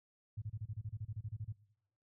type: tone bursts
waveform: sine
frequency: 106 Hz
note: G#2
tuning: 36 cents sharp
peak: -38 dBFS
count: 15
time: 0.37-1.526 s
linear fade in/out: 10 ms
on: 50 ms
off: 29 ms
effects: noise-tail reverb RT60 0.8 s tail -22 dB re dry